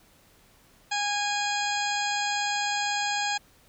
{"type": "harmonic tone with a mistuned harmonic", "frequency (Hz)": 822, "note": "G#5", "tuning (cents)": -18, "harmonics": [1, 2, 3, 4, 5, 6, 8, 9], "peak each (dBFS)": [-29, -32, -34, -35, -36, -37, -38, -39], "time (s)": [0.91, 3.38], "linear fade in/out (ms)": 10, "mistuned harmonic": 5, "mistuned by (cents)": 27, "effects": ["pink hiss -59 dBFS RMS until 3.68 s"]}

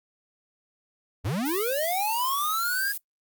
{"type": "linear sweep", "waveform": "square", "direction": "up", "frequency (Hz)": [75.6, 1661.2], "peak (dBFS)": -26, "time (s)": [1.24, 2.93], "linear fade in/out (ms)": 20}
{"type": "noise", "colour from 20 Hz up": "violet", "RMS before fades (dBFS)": -32, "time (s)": [1.45, 2.98], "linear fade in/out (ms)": 10}
{"effects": ["noise-tail reverb RT60 0.1 s tail -21 dB re dry", "Opus 48 kbps"]}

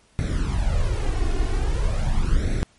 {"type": "noise with flanger", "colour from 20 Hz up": "brown", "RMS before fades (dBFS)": -21, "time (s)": [0.19, 2.63], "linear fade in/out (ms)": 0, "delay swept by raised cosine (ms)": [0.5, 2.8], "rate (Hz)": 0.43, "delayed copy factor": 0.75, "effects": ["pink hiss -58 dBFS RMS until 2.78 s", "MP3 48 kbps"]}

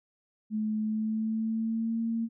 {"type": "tone with pitch glide", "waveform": "sine", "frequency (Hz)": [215.4, 228.2], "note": ["A3", "A#3"], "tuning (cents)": [-37, -37], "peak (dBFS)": -27, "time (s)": [0.5, 2.29], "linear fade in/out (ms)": 50, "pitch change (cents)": 100, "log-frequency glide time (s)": [0.8, 2.01], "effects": []}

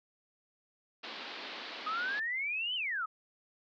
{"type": "band-pass noise", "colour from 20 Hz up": "white", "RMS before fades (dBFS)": -44, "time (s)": [1.03, 2.2], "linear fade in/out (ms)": 10, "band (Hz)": [210, 4400], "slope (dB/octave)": 48}
{"type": "exponential two-way sweep", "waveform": "sine", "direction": "up then down", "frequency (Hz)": [1229, 3101, 1229], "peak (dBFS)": -32, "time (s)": [1.86, 3.06], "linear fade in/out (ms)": 10, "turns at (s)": 2.75}
{"effects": []}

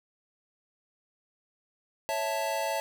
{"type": "chord", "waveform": "square", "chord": "A major", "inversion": "first", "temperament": "equal", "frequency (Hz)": [554.4, 659.3, 880], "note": ["C#5", "E5", "A5"], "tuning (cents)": [0, 0, 0], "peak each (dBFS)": [-35, -33, -33], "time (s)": [2.09, 2.8], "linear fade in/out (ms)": 0, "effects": []}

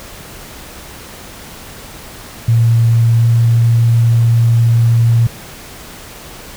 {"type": "tone with pitch glide", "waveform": "sine", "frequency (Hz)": [115.5, 116.3], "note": ["A#2", "A#2"], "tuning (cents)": [-16, -4], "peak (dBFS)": -7, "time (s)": [2.48, 5.27], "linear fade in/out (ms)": 5, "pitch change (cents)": 12, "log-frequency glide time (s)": [3.17, 3.26], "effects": ["pink hiss -33 dBFS RMS until 6.56 s"]}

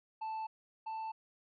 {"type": "tone pair in turn", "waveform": "triangle", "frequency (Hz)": [880, 884.8], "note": ["A5", "A5"], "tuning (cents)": [0, 9], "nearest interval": "unison", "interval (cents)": 9, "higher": "second", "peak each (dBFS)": [-35, -36], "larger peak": "first", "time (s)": [[0.21, 0.47], [0.86, 1.12]], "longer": "neither", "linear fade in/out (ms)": 10, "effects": ["resampled to 11025 Hz"]}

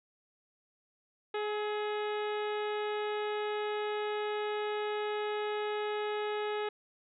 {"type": "harmonic tone with a mistuned harmonic", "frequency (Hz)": 420, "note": "G#4", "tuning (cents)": 19, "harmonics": [1, 2, 3, 4, 5, 6, 7, 8, 9], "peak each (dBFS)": [-33, -39, -43, -45, -47, -49, -50, -51, -52], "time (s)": [1.34, 6.69], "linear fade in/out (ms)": 5, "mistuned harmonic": 3, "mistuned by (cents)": 29, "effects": []}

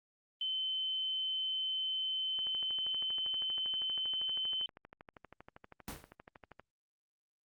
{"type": "tone", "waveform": "sine", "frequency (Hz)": 3066, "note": "G7", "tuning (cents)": -39, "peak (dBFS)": -33, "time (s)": [0.41, 4.66], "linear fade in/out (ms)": 2}
{"type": "click train", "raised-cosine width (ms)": 0.5, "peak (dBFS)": -35, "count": 54, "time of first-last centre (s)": [2.39, 6.596], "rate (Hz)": 12.6}
{"type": "noise with exponential decay", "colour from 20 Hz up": "pink", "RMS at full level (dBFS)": -39, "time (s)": [5.88, 6.15], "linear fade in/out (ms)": 1, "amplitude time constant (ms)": 58}
{"effects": ["Opus 24 kbps"]}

